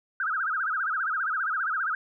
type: tone with vibrato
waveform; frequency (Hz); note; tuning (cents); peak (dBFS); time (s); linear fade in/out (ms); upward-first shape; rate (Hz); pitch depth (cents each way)
sine; 1420; F6; +28; -25; 0.2-1.95; 2; sine; 15; 220
effects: none